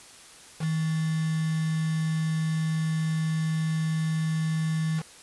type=tone with quantisation; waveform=sine; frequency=159.4 Hz; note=D#3; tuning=42 cents sharp; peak=-24 dBFS; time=0.59-5.03 s; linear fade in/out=50 ms; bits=6; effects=white hiss -49 dBFS RMS until 5.22 s + resampled to 24000 Hz